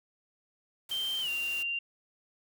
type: noise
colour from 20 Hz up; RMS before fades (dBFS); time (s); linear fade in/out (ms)
white; -45; 0.89-1.63; 5
type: tone with pitch glide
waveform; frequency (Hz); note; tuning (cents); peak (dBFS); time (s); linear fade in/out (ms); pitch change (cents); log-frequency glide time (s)
sine; 3136 to 2778; G7 to F7; 0 to -10; -30; 0.91-1.79; 5; -210; 1.21-1.29
effects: none